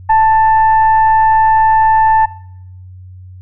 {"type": "tone with frequency modulation", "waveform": "sine", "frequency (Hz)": 880, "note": "A5", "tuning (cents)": 0, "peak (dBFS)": -6, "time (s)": [0.09, 2.26], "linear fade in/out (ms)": 10, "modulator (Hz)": 892, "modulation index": 0.37, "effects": ["noise-tail reverb RT60 0.7 s tail -20 dB re dry", "added 92 Hz sine -31 dBFS peak until 3.41 s"]}